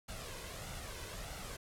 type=noise with flanger; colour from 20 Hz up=pink; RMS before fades=-45 dBFS; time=0.08-1.57 s; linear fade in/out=10 ms; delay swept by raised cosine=1.4 to 1.99 ms; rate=1.6 Hz; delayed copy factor=+0.55; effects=low-pass 12000 Hz 12 dB/octave